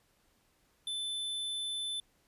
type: tone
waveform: square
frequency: 3520 Hz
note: A7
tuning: in tune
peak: -35 dBFS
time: 0.87-2 s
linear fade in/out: 2 ms
effects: pink hiss -71 dBFS RMS until 2.27 s + resampled to 32000 Hz